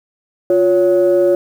sine tone pair together, 353.1 / 560.5 Hz, F4 / C#5, +19 / +19 cents, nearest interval minor sixth, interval 800 cents, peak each -11 dBFS, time 0.5-1.35 s, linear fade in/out 2 ms, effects tanh soft clip ceiling -4 dBFS + 7-bit

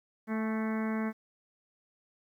harmonic tone with a mistuned harmonic, 220 Hz, A3, in tune, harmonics 1 / 2 / 3 / 4 / 5 / 6 / 7 / 8 / 9 / 10, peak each -30 / -40 / -43 / -45 / -44 / -48 / -46 / -48 / -47 / -49 dBFS, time 0.27-1.13 s, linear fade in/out 50 ms, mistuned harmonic 4, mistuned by -29 cents, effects 11-bit

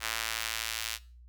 sawtooth tone with high-pass filter sweep, 112.2 Hz, A2, 34 cents sharp, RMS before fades -35 dBFS, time 0-0.99 s, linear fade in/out 50 ms, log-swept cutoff 1600 to 2800 Hz, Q 0.82, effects noise-tail reverb RT60 0.4 s tail -20 dB re dry + added 60 Hz sine -50 dBFS peak until 1.28 s

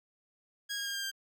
15% pulse tone with pitch steps, 1642 / 1627.8 / 1613.8 / 1599.9 / 1586.1 Hz, G#6 / G#6 / G6 / G6 / G6, -20 / -35 / +50 / +35 / +20 cents, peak -28 dBFS, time 0.69-1.115 s, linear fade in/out 20 ms, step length 85 ms, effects none

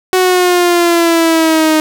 sawtooth exponential sweep, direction down, 372.2 to 310 Hz, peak -4 dBFS, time 0.13-1.8 s, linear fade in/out 0 ms, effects none

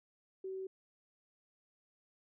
sine tone, 380.3 Hz, F#4, 48 cents sharp, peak -39 dBFS, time 0.44-0.67 s, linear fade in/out 5 ms, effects none

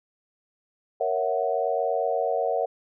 sine chord, F# dominant seventh, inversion first, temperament equal, 466.2 / 554.4 / 659.3 / 740 Hz, A#4 / C#5 / E5 / F#5, 0 / 0 / 0 / 0 cents, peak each -28 dBFS, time 1-2.66 s, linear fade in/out 10 ms, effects none

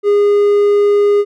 triangle tone, 409.5 Hz, G#4, 24 cents flat, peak -6 dBFS, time 0.03-1.25 s, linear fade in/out 50 ms, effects none

